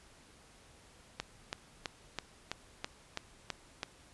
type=click train; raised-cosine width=0.2 ms; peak=-18 dBFS; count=9; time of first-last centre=1.2-3.832 s; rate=3.04 Hz; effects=pink hiss -60 dBFS RMS until 4.13 s + resampled to 24000 Hz